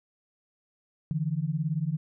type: beating tone pair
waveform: sine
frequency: 146.83 / 164.83 Hz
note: D3 / E3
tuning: 0 / 0 cents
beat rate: 18 Hz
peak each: -29 dBFS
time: 1.11-1.97 s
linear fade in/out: 0 ms
effects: none